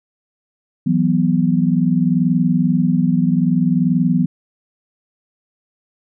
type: chord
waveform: sine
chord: E suspended second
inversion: none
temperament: just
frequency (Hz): 164.81 / 185.42 / 247.2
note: E3 / F#3 / B3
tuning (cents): 0 / +4 / +2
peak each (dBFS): -17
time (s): 0.86-4.26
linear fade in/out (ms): 10
effects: none